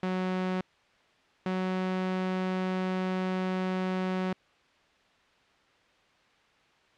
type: tone pair in turn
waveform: sawtooth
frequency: 185 / 185.84 Hz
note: F#3 / F#3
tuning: 0 / +8 cents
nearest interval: unison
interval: 8 cents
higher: second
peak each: -24 dBFS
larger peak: neither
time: 0.03-0.61 / 1.46-4.33 s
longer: second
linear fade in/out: 2 ms
effects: white hiss -63 dBFS RMS until 6.97 s + low-pass 3000 Hz 12 dB/octave